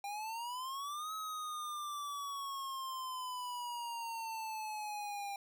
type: exponential two-way sweep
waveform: square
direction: up then down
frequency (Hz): 797 to 1285 to 797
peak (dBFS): -40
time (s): 0.04-5.36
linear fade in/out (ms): 2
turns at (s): 1.13
effects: none